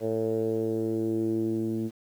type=tone with low-pass filter sweep; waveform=10% pulse; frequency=111.7 Hz; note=A2; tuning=27 cents sharp; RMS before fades=-28 dBFS; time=0-1.91 s; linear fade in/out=50 ms; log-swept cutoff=510 to 280 Hz; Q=4.2; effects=9-bit